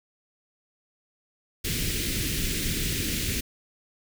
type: band-stop noise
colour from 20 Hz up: pink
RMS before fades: -28 dBFS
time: 1.64-3.41 s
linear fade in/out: 10 ms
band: 370 to 2000 Hz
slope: 24 dB/octave
effects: none